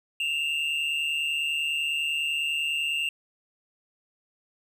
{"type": "tone pair together", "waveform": "triangle", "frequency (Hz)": [2644, 2794], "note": ["E7", "F7"], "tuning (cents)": [5, 0], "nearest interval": "minor second", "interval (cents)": 95, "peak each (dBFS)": [-29, -25], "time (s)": [0.2, 3.09], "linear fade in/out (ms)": 2, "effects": []}